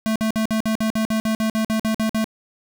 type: tone bursts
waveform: square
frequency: 220 Hz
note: A3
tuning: in tune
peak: -19 dBFS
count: 15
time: 0.06-2.243 s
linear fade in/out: 0 ms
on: 97 ms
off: 52 ms
effects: none